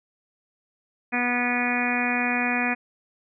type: harmonic tone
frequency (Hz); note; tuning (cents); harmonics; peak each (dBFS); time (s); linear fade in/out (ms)
244.6; B3; -16; 1 / 2 / 3 / 4 / 5 / 6 / 7 / 8 / 9 / 10; -27 / -36 / -30 / -36 / -36 / -35 / -30 / -31 / -32 / -28; 1.12-2.75; 20
effects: none